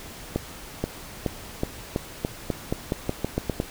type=accelerating click train; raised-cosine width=2 ms; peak=-10 dBFS; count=14; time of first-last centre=0.36-3.601 s; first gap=480 ms; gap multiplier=0.88; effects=pink hiss -41 dBFS RMS until 3.7 s